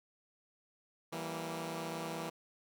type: chord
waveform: 10% pulse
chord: E diminished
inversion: none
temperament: equal with one note detuned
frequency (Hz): 164.81 / 193.52 / 233.1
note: E3 / G3 / Bb3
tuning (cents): 0 / -22 / 0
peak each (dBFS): -32 / -38 / -37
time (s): 1.12-2.3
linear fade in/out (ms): 10
effects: none